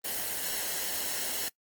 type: noise with comb filter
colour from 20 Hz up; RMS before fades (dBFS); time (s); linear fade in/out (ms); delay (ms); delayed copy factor
white; -33; 0.04-1.49; 10; 0.83; -0.5
effects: noise-tail reverb RT60 0.1 s tail -22 dB re dry + Opus 24 kbps